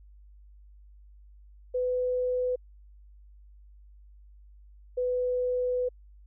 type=tone pair in turn; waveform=sine; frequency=501 / 498.6 Hz; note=B4 / B4; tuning=+25 / +16 cents; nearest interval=unison; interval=9 cents; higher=first; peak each=-25 dBFS; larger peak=neither; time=1.74-2.56 / 4.97-5.89 s; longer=second; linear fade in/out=10 ms; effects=added 50 Hz sine -50 dBFS peak until 6.26 s